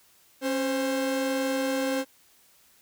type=tone pair together; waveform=45% pulse; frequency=272.1 / 523 Hz; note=C#4 / C5; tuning=-32 / -1 cents; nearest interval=major seventh; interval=1131 cents; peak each=-28 dBFS; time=0.41-2.05 s; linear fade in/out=50 ms; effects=white hiss -60 dBFS RMS until 2.81 s